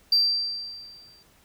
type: tone with exponential decay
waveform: sine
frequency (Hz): 4697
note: D8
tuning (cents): -1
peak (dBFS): -14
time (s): 0.12-1.23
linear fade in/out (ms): 5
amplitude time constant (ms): 240
effects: tanh soft clip ceiling -13 dBFS + pink hiss -59 dBFS RMS until 1.44 s